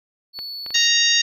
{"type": "tone", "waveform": "triangle", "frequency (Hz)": 4435, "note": "C#8", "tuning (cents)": 0, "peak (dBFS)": -28, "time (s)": [0.33, 0.9], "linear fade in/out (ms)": 50}
{"type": "clicks", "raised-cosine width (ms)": 0.3, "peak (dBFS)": -20, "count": 4, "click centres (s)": [0.39, 0.663, 0.706, 0.755]}
{"type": "harmonic tone", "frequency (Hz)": 932.3, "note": "A#5", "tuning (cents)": 0, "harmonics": [2, 3, 4, 5, 6, 7], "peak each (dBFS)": [-22, -22, -19, -22, -23, -24], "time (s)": [0.74, 1.22], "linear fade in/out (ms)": 10}
{"effects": []}